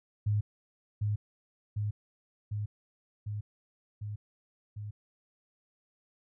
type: tone with echo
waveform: sine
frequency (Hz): 104.5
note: G#2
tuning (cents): +11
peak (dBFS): -25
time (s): 0.26-0.41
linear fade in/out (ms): 10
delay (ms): 750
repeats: 6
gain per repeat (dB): -2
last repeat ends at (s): 4.91
effects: none